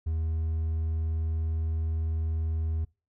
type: tone with hard clipping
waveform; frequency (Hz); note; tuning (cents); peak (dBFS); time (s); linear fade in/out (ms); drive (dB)
triangle; 80.2; E2; -47; -27; 0.06-2.85; 10; 5
effects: noise-tail reverb RT60 0.3 s tail -25 dB re dry